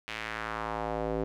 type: tone with band-pass filter sweep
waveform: square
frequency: 55 Hz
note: A1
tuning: in tune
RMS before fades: -34 dBFS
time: 0.08-1.24 s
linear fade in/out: 0 ms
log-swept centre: 2600 to 420 Hz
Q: 1.7
effects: none